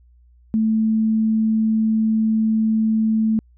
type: tone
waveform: sine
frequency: 220 Hz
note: A3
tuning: in tune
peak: -15 dBFS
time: 0.54-3.39 s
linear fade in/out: 0 ms
effects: added 60 Hz sine -49 dBFS peak until 3.57 s